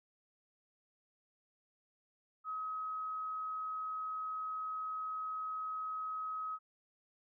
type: tone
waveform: sine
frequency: 1272 Hz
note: D#6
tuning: 38 cents sharp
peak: -37 dBFS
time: 2.44-6.59 s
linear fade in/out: 50 ms
effects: none